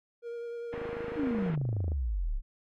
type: tone with vibrato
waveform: triangle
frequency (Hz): 470.8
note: A#4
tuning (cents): +17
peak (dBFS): -34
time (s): 0.22-1.53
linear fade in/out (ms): 50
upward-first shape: triangle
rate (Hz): 10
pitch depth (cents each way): 17
type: band-pass noise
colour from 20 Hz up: pink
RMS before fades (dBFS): -44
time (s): 0.72-1.56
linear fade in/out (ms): 10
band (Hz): 250 to 2300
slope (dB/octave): 24
type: click train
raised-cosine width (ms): 2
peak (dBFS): -27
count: 32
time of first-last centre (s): 0.74-1.919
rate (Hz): 26.3
type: exponential sweep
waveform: sine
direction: down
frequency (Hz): 323.7 to 30.29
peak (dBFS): -28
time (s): 1.15-2.42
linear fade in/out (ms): 50
effects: none